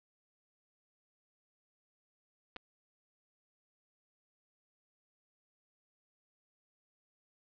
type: clicks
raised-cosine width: 0.3 ms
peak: -28 dBFS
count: 2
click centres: 2.562 / 2.566 s
effects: resampled to 11025 Hz + 11-bit